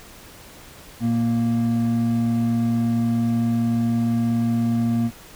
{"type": "tone pair together", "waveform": "triangle", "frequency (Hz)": [116.54, 233.1], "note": ["A#2", "A#3"], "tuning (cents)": [0, 0], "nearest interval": "octave", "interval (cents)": 1200, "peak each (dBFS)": [-22, -17], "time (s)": [1, 5.11], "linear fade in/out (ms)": 50, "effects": ["pink hiss -44 dBFS RMS until 5.35 s"]}